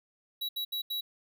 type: tone bursts at uneven times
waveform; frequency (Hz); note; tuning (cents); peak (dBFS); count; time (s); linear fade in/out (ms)
square; 3900; B7; -23; -32; 4; 0.41-0.49 / 0.56-0.65 / 0.72-0.82 / 0.9-1.01; 10
effects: none